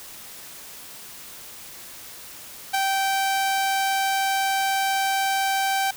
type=tone with ADSR envelope; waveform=sawtooth; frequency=778 Hz; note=G5; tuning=13 cents flat; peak=-14 dBFS; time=2.73-5.91 s; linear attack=17 ms; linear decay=5 ms; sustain=-3 dB; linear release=6 ms; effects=white hiss -41 dBFS RMS until 5.96 s